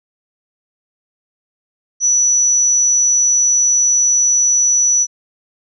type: tone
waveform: sine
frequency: 5920 Hz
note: F#8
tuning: in tune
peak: -10 dBFS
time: 2-5.07 s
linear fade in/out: 50 ms
effects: none